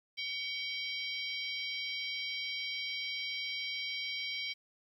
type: harmonic tone with a mistuned harmonic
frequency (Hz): 790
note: G5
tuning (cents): +13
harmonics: 3 / 4 / 5 / 6 / 7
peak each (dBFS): -39 / -41 / -43 / -45 / -46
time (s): 0.17-4.54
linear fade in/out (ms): 20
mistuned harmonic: 3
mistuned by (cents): -77
effects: 11-bit